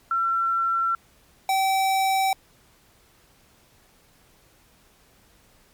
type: tone pair in turn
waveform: sine / square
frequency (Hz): 1353 / 770.1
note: E6 / G5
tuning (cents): +45 / -31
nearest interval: minor seventh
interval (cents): 976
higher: first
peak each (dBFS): -20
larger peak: neither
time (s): 0.11-0.95 / 1.49-2.33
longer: neither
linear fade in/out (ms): 2
effects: pink hiss -58 dBFS RMS until 5.73 s + MP3 96 kbps